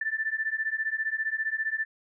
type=beating tone pair; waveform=sine; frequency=1760 / 1775 Hz; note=A6 / A6; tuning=0 / +15 cents; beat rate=15 Hz; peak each=-30 dBFS; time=0.01-1.85 s; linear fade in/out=5 ms; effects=none